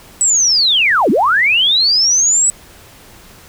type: linear two-way sweep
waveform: sine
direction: down then up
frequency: 7990 to 183.7 to 7990 Hz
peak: -9 dBFS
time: 0.21-2.5 s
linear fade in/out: 0 ms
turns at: 1.1 s
effects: pink hiss -41 dBFS RMS until 3.48 s